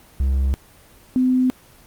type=tone pair in turn; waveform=triangle / sine; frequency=67 / 255.2 Hz; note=C2 / C4; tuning=+42 / -43 cents; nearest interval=octave + major seventh; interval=2315 cents; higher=second; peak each=-14 dBFS; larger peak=neither; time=0.2-0.54 / 1.16-1.5 s; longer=neither; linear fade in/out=0 ms; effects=pink hiss -49 dBFS RMS until 1.86 s + Opus 24 kbps